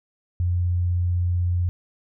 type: tone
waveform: sine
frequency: 88.4 Hz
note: F2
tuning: 22 cents sharp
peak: -19 dBFS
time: 0.4-1.69 s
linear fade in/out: 0 ms
effects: none